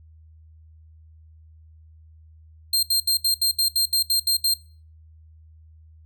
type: tone bursts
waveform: sawtooth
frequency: 4186 Hz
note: C8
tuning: in tune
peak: -15 dBFS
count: 11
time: 2.73-4.54 s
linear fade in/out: 5 ms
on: 100 ms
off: 71 ms
effects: noise-tail reverb RT60 0.4 s tail -21 dB re dry + added 79 Hz sine -47 dBFS peak until 6.05 s